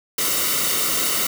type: noise with comb filter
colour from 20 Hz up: white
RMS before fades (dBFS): -21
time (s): 0.18-1.27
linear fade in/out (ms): 5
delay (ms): 1.2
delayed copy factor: -0.65
effects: none